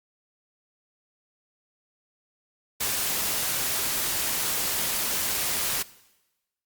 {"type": "noise", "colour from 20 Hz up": "white", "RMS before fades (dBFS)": -27, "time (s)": [2.8, 5.83], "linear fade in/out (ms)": 10, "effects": ["noise-tail reverb RT60 1.0 s tail -19 dB re dry", "Opus 48 kbps"]}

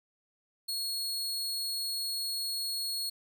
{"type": "tone", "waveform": "sawtooth", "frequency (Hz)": 4325, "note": "C#8", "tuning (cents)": -43, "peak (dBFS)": -29, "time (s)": [0.68, 3.1], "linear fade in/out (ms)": 10, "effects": []}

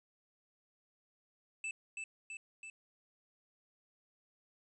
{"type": "tone with echo", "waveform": "square", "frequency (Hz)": 2637, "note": "E7", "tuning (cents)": 0, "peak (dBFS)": -38, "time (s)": [1.64, 1.71], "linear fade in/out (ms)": 2, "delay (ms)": 330, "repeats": 3, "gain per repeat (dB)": -3, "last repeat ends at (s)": 2.7, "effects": ["resampled to 22050 Hz", "12-bit"]}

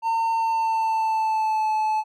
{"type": "tone with pitch glide", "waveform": "triangle", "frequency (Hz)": [908, 865.5], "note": ["A#5", "A5"], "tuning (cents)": [-46, -29], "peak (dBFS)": -18, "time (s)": [0.02, 2.04], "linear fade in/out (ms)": 50, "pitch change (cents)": -83, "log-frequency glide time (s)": [0.31, 1.71], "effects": []}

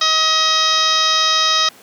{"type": "harmonic tone", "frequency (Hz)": 634, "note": "D#5", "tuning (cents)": 32, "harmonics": [1, 2, 3, 4, 5, 6, 7, 8, 9, 10], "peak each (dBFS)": [-29, -18, -24, -27, -22, -18, -29, -19, -26, -29], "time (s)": [0.01, 1.69], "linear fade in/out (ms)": 5, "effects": ["pink hiss -44 dBFS RMS until 1.82 s", "high-pass 200 Hz 12 dB/octave"]}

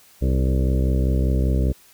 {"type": "harmonic tone with a mistuned harmonic", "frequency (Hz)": 65.1, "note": "C2", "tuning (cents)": -8, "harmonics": [1, 2, 3, 4, 5, 6, 7, 8, 9], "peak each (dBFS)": [-18, -24, -28, -30, -32, -34, -35, -36, -37], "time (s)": [0.21, 1.73], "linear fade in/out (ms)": 20, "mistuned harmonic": 6, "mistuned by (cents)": 36, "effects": ["white hiss -52 dBFS RMS until 1.93 s"]}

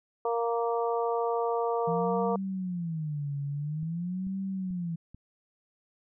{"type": "harmonic tone", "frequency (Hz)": 233.1, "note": "A#3", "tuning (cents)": 0, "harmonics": [2, 3, 4, 5], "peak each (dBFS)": [-28, -32, -34, -36], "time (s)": [0.25, 2.36], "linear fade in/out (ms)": 2}
{"type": "tone with vibrato", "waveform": "sine", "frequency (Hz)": 165.3, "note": "E3", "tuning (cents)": 5, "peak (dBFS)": -30, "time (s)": [1.87, 4.96], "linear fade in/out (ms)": 10, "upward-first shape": "sine", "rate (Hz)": 0.49, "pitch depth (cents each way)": 270}
{"type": "click train", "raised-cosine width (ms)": 5, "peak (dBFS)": -35, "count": 4, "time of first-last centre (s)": [3.83, 5.146], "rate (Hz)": 2.28}
{"effects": []}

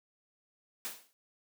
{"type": "noise with exponential decay", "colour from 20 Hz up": "white", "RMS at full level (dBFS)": -36, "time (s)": [0.85, 1.13], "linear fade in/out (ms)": 0, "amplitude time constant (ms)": 59, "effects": ["high-pass 200 Hz 12 dB/octave"]}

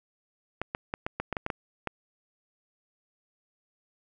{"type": "clicks", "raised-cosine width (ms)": 0.5, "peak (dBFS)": -15, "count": 10, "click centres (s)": [0.616, 0.749, 0.939, 1.065, 1.2, 1.327, 1.368, 1.464, 1.502, 1.873], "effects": []}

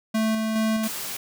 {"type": "tone with tremolo", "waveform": "square", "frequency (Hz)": 220, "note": "A3", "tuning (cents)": 0, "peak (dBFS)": -21, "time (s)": [0.14, 0.88], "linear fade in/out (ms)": 10, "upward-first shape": "square", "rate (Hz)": 2.4, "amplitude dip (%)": 30}
{"type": "high-pass noise", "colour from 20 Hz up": "white", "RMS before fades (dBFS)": -32, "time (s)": [0.83, 1.17], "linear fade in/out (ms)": 5, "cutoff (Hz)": 120, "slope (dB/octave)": 48}
{"effects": []}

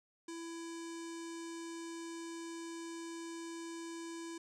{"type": "tone with low-pass filter", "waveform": "square", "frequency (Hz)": 333.1, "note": "E4", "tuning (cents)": 18, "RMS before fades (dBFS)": -45, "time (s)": [0.28, 4.38], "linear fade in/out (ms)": 5, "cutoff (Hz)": 7700, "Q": 2.8, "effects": []}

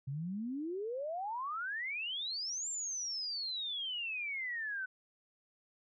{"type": "exponential two-way sweep", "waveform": "sine", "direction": "up then down", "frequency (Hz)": [130.1, 7459, 1496], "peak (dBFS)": -36, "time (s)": [0.07, 4.86], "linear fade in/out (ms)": 10, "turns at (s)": 2.69, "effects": []}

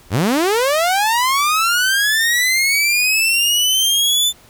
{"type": "linear sweep", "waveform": "sawtooth", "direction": "up", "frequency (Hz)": [75.8, 3545], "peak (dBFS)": -10, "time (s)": [0.1, 4.33], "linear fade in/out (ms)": 50, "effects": ["pink hiss -47 dBFS RMS until 4.49 s"]}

